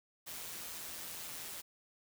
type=noise with amplitude modulation; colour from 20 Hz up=white; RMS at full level=-43 dBFS; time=0.26-1.62 s; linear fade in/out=20 ms; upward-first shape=sine; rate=166 Hz; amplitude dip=45%; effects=none